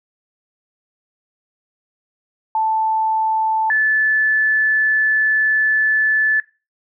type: tone pair in turn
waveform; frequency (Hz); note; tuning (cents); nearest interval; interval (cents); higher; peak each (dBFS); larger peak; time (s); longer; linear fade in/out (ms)
sine; 880 / 1739.3; A5 / A6; 0 / -20; octave; 1180; second; -15 / -13; second; 2.55-3.7 / 3.7-6.4; second; 2
effects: noise-tail reverb RT60 0.3 s tail -19 dB re dry